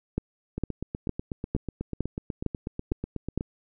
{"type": "two click trains", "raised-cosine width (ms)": 3, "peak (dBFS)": [-18, -13], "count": [24, 8], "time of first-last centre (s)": [[0.58, 3.409], [0.18, 3.376]], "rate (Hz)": [8.13, 2.19], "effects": []}